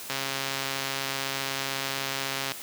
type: click train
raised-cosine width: 0.2 ms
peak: -12 dBFS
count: 330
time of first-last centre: 0.1-2.519 s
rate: 136 Hz
effects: white hiss -40 dBFS RMS until 2.62 s + high-pass 80 Hz 12 dB/octave